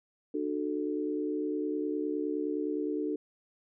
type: chord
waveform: sine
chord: D major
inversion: none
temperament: equal with one note detuned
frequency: 300.5 / 370 / 440 Hz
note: D4 / F#4 / A4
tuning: +40 / 0 / 0 cents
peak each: -32 / -36 / -35 dBFS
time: 0.34-3.16 s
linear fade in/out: 5 ms
effects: none